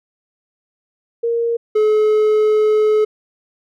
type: tone pair in turn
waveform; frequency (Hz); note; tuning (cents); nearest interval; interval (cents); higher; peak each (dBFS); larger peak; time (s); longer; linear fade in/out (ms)
sine / triangle; 466.2 / 428.3; A#4 / A4; 0 / -47; minor second; 147; first; -15 / -9; second; 1.23-1.57 / 1.75-3.05; second; 10
effects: none